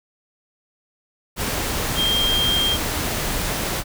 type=tone in noise; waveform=sine; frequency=3200 Hz; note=G7; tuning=35 cents sharp; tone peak=-18 dBFS; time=1.95-2.78 s; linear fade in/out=50 ms; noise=pink; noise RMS=-24 dBFS; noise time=1.36-3.84 s; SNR=+3 dB; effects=none